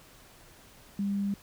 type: tone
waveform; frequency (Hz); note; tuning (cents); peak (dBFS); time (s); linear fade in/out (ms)
sine; 200; G3; +35; -27; 0.99-1.34; 2
effects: pink hiss -55 dBFS RMS until 1.42 s